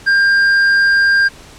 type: tone with hard clipping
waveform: sine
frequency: 1598 Hz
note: G6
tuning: 33 cents sharp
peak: -10 dBFS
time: 0.06-1.29 s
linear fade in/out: 20 ms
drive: 5 dB
effects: pink hiss -39 dBFS RMS until 1.58 s + low-pass 9000 Hz 12 dB/octave